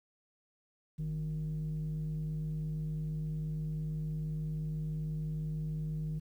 sine tone pair together, 48.71 / 154.8 Hz, G1 / D#3, -10 / -9 cents, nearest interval octave + minor sixth, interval 2001 cents, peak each -40 / -32 dBFS, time 0.98-6.2 s, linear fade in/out 20 ms, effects tanh soft clip ceiling -31 dBFS + 11-bit

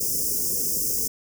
white band-stop noise, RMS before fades -25 dBFS, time 0-1.08 s, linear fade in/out 10 ms, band 520 to 5100 Hz, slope 96 dB/octave, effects none

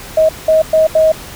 sine tone bursts at uneven times, 633 Hz, D#5, 30 cents sharp, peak -6 dBFS, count 4, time 0.17-0.29 / 0.48-0.62 / 0.73-0.87 / 0.95-1.12 s, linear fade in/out 5 ms, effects pink hiss -31 dBFS RMS until 1.35 s

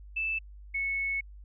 sine tone pair in turn, 2637 / 2203 Hz, E7 / C#7, 0 / -11 cents, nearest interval minor third, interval 311 cents, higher first, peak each -28 / -28 dBFS, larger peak neither, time 0.16-0.39 / 0.74-1.21 s, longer second, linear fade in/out 10 ms, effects added 50 Hz sine -45 dBFS peak until 1.44 s

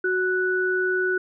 sine tone pair together, 370 / 1480 Hz, F#4 / F#6, 0 / 0 cents, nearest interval 2 octaves, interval 2400 cents, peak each -23 dBFS, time 0.04-1.18 s, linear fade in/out 5 ms, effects none

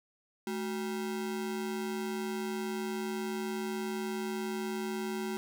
square ring-modulated tone, 293.7 Hz, D4, in tune, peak -31 dBFS, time 0.47-5.37 s, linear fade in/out 0 ms, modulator 78.3 Hz, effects none

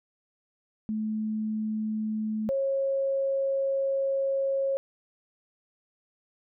sine tone pair in turn, 216.5 / 544.2 Hz, A3 / C#5, -28 / -32 cents, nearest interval octave + major third, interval 1596 cents, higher second, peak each -27 / -24 dBFS, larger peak second, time 0.89-2.49 / 2.49-4.77 s, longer second, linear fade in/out 0 ms, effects none

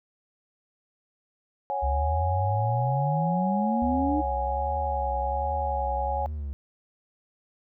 sine chord, C# suspended fourth, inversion none, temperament equal, 554.4 / 740 / 830.6 Hz, C#5 / F#5 / G#5, 0 / 0 / 0 cents, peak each -32 / -33 / -28 dBFS, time 1.7-6.26 s, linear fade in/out 0 ms
sine exponential sweep, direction up, 65.41 to 307.6 Hz, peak -24 dBFS, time 1.82-4.22 s, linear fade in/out 20 ms
triangle tone with vibrato, 69.3 Hz, C#2, in tune, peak -28 dBFS, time 3.82-6.53 s, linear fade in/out 0 ms, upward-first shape triangle, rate 1.3 Hz, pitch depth 170 cents each way
effects none

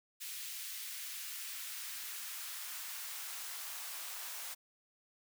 white noise with high-pass filter sweep, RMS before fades -44 dBFS, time 0.2-4.55 s, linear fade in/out 20 ms, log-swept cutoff 2400 to 770 Hz, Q 1, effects none

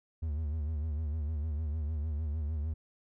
triangle tone with vibrato, 76.5 Hz, D#2, 29 cents flat, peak -29 dBFS, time 0.22-2.74 s, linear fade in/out 10 ms, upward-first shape sine, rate 6.6 Hz, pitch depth 100 cents each way, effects none

